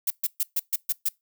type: noise bursts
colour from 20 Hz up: violet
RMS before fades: -24 dBFS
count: 7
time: 0.07-1.088 s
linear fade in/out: 5 ms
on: 34 ms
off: 130 ms
effects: noise-tail reverb RT60 0.2 s tail -24 dB re dry